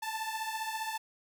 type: beating tone pair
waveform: sawtooth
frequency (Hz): 875 / 890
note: A5 / A5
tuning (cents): -10 / +20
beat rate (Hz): 15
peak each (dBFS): -33 / -34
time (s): 0.02-0.98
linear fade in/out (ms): 10
effects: none